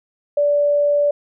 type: tone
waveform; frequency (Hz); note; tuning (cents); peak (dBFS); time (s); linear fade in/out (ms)
sine; 581; D5; -19; -13; 0.37-1.11; 5
effects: none